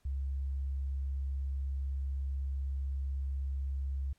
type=tone; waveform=sine; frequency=68 Hz; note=C#2; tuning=33 cents flat; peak=-32 dBFS; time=0.05-4.13 s; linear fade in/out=5 ms; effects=pink hiss -73 dBFS RMS until 4.18 s + low-pass 12000 Hz 12 dB/octave